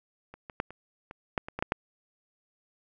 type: clicks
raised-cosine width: 0.5 ms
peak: -30 / -26 / -13 / -29 / -27 / -12 / -23 / -19 / -11 / -10 dBFS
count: 10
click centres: 0.34 / 0.498 / 0.601 / 0.706 / 1.111 / 1.378 / 1.485 / 1.59 / 1.625 / 1.721 s
effects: none